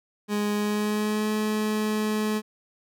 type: tone with pitch glide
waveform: 30% pulse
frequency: 207.7 to 214 Hz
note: G#3 to A3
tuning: 0 to -48 cents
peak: -21 dBFS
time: 0.28-2.42 s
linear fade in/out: 50 ms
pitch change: +52 cents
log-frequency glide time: 0.54-1.31 s
effects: none